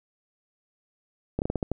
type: slowing click train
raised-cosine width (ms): 2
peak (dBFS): -13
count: 7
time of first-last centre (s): 1.39-1.717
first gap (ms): 29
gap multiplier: 1.25
effects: none